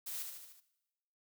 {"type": "noise with echo", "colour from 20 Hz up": "blue", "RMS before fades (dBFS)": -42, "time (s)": [0.06, 0.23], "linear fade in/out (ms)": 10, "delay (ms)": 75, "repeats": 5, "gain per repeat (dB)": -4, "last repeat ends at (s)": 0.605, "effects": ["noise-tail reverb RT60 1.0 s tail -18 dB re dry"]}